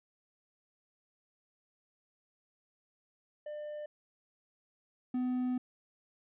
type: tone pair in turn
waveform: triangle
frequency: 598 / 251.4 Hz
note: D5 / B3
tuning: +31 / +31 cents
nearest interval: octave + minor third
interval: 1500 cents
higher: first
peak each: -37 / -28 dBFS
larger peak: second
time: 3.46-3.86 / 5.14-5.58 s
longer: second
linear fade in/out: 5 ms
effects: resampled to 8000 Hz